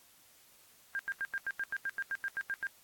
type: tone bursts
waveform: sine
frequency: 1600 Hz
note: G6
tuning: 35 cents sharp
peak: -32 dBFS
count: 14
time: 0.95-2.669 s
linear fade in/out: 0 ms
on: 42 ms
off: 87 ms
effects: white hiss -62 dBFS RMS until 2.83 s + AAC 64 kbps